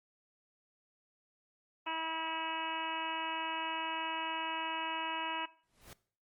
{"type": "harmonic tone", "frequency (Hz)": 323.2, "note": "E4", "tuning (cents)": -34, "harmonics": [1, 2, 3, 4, 5, 6, 7, 8, 9], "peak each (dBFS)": [-47, -48, -37, -46, -45, -49, -48, -43, -44], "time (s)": [1.86, 5.46], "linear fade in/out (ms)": 10}
{"type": "noise with exponential growth", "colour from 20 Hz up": "pink", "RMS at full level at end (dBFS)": -48, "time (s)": [5.63, 5.93], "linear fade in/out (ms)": 0, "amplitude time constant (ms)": 65}
{"effects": ["noise-tail reverb RT60 0.5 s tail -20 dB re dry", "Opus 32 kbps"]}